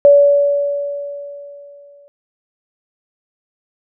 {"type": "tone with exponential decay", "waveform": "sine", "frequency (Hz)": 571, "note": "D5", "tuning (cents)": -49, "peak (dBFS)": -3, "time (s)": [0.05, 2.08], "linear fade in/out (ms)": 0, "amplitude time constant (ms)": 440, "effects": []}